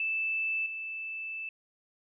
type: tone with level steps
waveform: sine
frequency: 2637 Hz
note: E7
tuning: in tune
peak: -28 / -35 dBFS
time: 0-1.49 s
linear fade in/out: 2 ms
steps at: 0.66 s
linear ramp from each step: 2 ms
effects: none